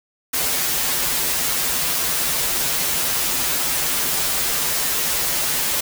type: noise with comb filter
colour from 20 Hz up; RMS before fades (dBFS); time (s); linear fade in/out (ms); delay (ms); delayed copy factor
white; -21; 0.33-5.81; 10; 9.7; -0.8
effects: none